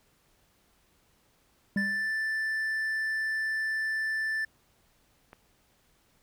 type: tone with exponential decay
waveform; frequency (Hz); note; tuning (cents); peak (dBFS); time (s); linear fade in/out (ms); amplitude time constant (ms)
triangle; 200.2; G3; +37; -22; 1.76-2.11; 2; 76
type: tone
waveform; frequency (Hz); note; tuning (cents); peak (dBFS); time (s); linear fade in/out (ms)
triangle; 1764; A6; +4; -26; 1.77-4.45; 5
type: click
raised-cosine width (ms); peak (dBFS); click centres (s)
0.5; -32; 5.331
effects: pink hiss -67 dBFS RMS until 6.22 s